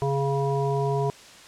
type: harmonic tone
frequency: 138.59 Hz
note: C#3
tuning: in tune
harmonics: 1 / 3 / 5 / 7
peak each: -25 / -26 / -31 / -31 dBFS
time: 0.02-1.1 s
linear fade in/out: 0 ms
effects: white hiss -47 dBFS RMS until 1.47 s + low-pass 7000 Hz 12 dB/octave